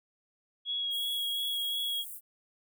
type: tone with vibrato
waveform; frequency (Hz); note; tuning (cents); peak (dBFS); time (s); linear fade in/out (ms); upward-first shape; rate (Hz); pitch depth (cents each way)
sine; 3322; G#7; 0; -30; 0.65-2.05; 50; sine; 2.8; 14
type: high-pass noise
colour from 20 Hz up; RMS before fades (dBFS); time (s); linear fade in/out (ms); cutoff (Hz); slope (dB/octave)
white; -43; 0.9-2.21; 50; 8500; 48
effects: none